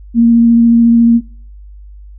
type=tone with vibrato; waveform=sine; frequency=232.9 Hz; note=A#3; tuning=1 cent flat; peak=-4 dBFS; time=0.14-1.21 s; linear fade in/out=50 ms; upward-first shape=sine; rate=14 Hz; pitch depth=11 cents each way; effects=noise-tail reverb RT60 0.5 s tail -24 dB re dry + added 50 Hz sine -31 dBFS peak until 2.18 s